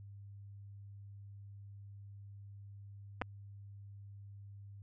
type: clicks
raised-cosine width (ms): 0.5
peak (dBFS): -21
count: 2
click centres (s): 3.215 / 3.219
effects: added 100 Hz sine -49 dBFS peak until 4.82 s